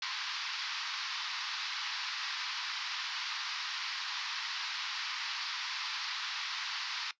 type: band-pass noise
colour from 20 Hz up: white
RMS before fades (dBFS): -38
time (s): 0.02-7.11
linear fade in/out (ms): 2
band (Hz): 920 to 5200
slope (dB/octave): 48
effects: noise-tail reverb RT60 0.1 s tail -17 dB re dry + resampled to 16000 Hz